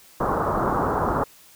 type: low-pass noise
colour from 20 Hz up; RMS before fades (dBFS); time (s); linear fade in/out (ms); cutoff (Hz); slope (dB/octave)
white; -23; 0.2-1.24; 5; 1300; 48
effects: white hiss -51 dBFS RMS until 1.55 s